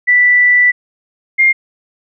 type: tone pair in turn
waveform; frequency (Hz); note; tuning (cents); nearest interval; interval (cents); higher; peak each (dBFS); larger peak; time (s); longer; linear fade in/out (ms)
sine; 1972 / 2119; B6 / C7; -3 / +21; minor second; 124; second; -6; neither; 0.07-0.72 / 1.38-1.53; first; 20
effects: none